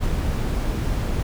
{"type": "noise with ADSR envelope", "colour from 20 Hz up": "brown", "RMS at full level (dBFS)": -20, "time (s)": [0, 1.23], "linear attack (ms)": 41, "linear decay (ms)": 26, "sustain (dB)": -3, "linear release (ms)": 8, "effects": []}